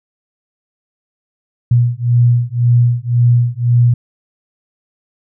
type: beating tone pair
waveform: sine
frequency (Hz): 119.6 / 121.5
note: A#2 / B2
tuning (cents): +45 / -28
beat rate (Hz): 1.9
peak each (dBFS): -12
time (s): 1.71-3.94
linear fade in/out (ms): 5
effects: none